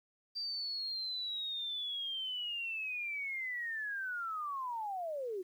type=linear sweep; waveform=sine; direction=down; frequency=4699 to 349.2 Hz; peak=-36 dBFS; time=0.35-5.43 s; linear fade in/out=20 ms; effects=11-bit